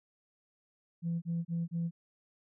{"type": "tone bursts", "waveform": "sine", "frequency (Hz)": 168.4, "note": "E3", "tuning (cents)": 37, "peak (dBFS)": -29, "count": 4, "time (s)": [1.02, 1.91], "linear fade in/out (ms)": 50, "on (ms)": 200, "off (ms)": 30, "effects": ["tanh soft clip ceiling -27 dBFS"]}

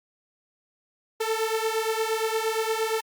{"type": "beating tone pair", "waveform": "sawtooth", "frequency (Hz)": [440, 448.6], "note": ["A4", "A4"], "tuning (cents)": [0, 34], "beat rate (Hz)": 8.6, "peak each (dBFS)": [-23, -24], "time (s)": [1.2, 3.01], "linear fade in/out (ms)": 10, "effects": ["Opus 48 kbps"]}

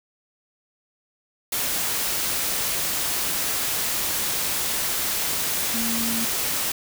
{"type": "tone in noise", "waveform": "sine", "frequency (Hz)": 229.6, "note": "A#3", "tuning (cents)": -26, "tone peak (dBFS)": -27, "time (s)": [5.74, 6.25], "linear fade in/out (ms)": 5, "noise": "white", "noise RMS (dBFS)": -25, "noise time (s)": [1.52, 6.72], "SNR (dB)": -5, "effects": []}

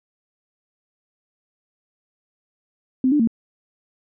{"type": "tone with pitch steps", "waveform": "sine", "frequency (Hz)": [258.9, 296.4, 228], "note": ["C4", "D4", "A#3"], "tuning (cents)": [-18, 16, -38], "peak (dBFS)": -14, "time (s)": [3.04, 3.274], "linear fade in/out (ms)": 2, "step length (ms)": 78, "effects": []}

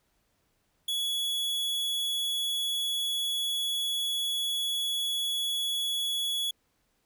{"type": "tone", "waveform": "45% pulse", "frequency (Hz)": 3379, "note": "G#7", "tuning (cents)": 29, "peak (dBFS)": -28, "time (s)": [0.88, 6.51], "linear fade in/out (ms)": 5, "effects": ["pink hiss -73 dBFS RMS until 7.05 s"]}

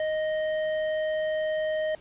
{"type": "tone with tanh clipping", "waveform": "sine", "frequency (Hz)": 622.3, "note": "D#5", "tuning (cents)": 0, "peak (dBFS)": -27, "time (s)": [0, 1.95], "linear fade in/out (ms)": 2, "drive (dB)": 12, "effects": ["pink hiss -54 dBFS RMS until 2 s", "resampled to 8000 Hz"]}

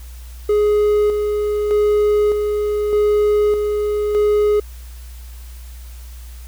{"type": "tone with tremolo", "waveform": "triangle", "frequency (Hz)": 418, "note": "G#4", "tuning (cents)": 11, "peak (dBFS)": -10, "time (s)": [0.49, 4.6], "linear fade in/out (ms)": 5, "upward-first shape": "square", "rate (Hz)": 0.82, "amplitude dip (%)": 40, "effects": ["added 60 Hz sine -32 dBFS peak until 6.47 s", "white hiss -46 dBFS RMS until 6.47 s"]}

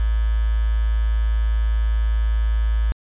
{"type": "tone with quantisation", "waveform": "sine", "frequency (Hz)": 55, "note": "A1", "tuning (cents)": 0, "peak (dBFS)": -16, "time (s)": [0, 2.92], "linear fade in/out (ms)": 0, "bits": 6, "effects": ["resampled to 8000 Hz"]}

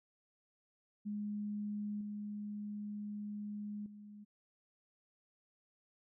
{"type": "tone with level steps", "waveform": "sine", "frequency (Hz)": 207.7, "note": "G#3", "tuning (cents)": 0, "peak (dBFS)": [-37, -40, -50], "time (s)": [1.05, 4.25], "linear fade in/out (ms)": 20, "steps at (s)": [2.01, 3.86], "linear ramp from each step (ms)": 2, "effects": []}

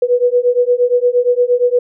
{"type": "beating tone pair", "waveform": "sine", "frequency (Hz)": [485.9, 494.5], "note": ["B4", "B4"], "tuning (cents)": [-28, 2], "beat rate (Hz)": 8.6, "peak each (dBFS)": -13, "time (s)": [0.02, 1.79], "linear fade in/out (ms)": 5, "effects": []}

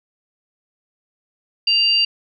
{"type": "tone pair together", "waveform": "sine", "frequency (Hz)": [2794, 4688], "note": ["F7", "D8"], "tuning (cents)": [0, -4], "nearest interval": "major sixth", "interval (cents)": 896, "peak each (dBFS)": -16, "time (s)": [1.67, 2.05], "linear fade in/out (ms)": 5, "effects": []}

